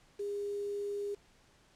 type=tone with quantisation; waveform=sine; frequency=406.7 Hz; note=G#4; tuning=36 cents flat; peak=-34 dBFS; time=0.19-1.15 s; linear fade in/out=10 ms; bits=9; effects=pink hiss -65 dBFS RMS until 1.75 s + low-pass 8000 Hz 12 dB/octave